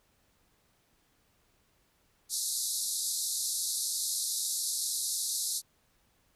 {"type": "band-pass noise", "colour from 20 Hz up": "white", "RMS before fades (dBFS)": -33, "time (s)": [2.29, 5.62], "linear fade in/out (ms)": 50, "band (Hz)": [3800, 12000], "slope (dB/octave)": 96, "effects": ["pink hiss -70 dBFS RMS until 6.35 s"]}